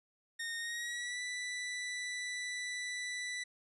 sawtooth tone with pitch glide, 1845 to 1977.4 Hz, A#6 to B6, -18 to +2 cents, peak -34 dBFS, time 0.39-3.44 s, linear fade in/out 10 ms, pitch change +120 cents, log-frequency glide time 0.58-1.21 s, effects resampled to 24000 Hz

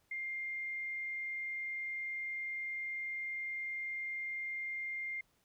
sine tone, 2110 Hz, C7, 14 cents sharp, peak -37 dBFS, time 0.11-5.21 s, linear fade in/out 5 ms, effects pink hiss -74 dBFS RMS until 5.44 s

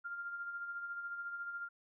sine tone with tremolo, 1396.9 Hz, F6, in tune, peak -38 dBFS, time 0.04-1.69 s, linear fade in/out 20 ms, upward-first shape sine, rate 14 Hz, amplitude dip 45%, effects none

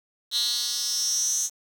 10% pulse tone with high-pass filter sweep, 239.5 Hz, A#3, 47 cents sharp, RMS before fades -26 dBFS, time 0.31-1.5 s, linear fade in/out 50 ms, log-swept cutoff 4000 to 6600 Hz, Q 8.2, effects 8-bit

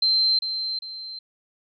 sine tone with echo, 4119 Hz, C8, 28 cents flat, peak -17 dBFS, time 0.02-0.39 s, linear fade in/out 5 ms, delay 400 ms, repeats 2, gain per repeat -8 dB, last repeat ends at 1.19 s, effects none

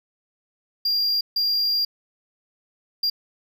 triangle tone bursts at uneven times, 4783 Hz, D8, 31 cents sharp, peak -18 dBFS, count 3, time 0.85-1.21 / 1.36-1.85 / 3.03-3.1 s, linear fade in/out 5 ms, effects none

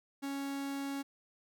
45% pulse tone, 277.2 Hz, C#4, in tune, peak -36 dBFS, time 0.22-1.03 s, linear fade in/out 20 ms, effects none

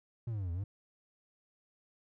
triangle exponential two-way sweep, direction down then up, 122 to 82.41 to 105.4 Hz, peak -32 dBFS, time 0.27-0.64 s, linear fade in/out 5 ms, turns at 0.52 s, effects none

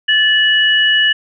sine tone pair together, 1741 / 2928 Hz, A6 / F#7, -19 / -19 cents, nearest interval major sixth, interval 900 cents, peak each -12 dBFS, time 0.08-1.13 s, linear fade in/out 10 ms, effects none

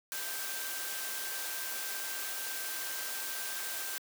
sine tone in noise, 1568 Hz, G6, in tune, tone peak -45 dBFS, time 0.12-3.98 s, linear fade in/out 0 ms, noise white, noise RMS -38 dBFS, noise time 0.12-3.98 s, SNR -10 dB, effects high-pass 400 Hz 12 dB/octave

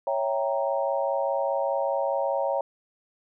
sine chord, C# diminished seventh, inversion none, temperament equal, 554.4 / 659.3 / 784 / 932.3 Hz, C#5 / E5 / G5 / Bb5, 0 / 0 / 0 / 0 cents, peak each -26 / -30 / -31 / -31 dBFS, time 0.07-2.61 s, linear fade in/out 2 ms, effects none

